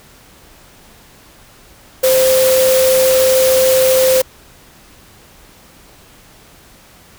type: tone in noise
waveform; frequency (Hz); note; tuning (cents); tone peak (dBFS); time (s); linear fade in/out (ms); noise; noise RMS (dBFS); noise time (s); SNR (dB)
sine; 520; C5; -11; -9; 2.03-4.22; 10; white; -18; 2.03-4.22; +6
effects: pink hiss -44 dBFS RMS until 7.18 s